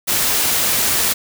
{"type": "noise", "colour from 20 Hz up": "white", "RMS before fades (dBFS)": -17, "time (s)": [0.07, 1.14], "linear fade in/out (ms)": 20, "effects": []}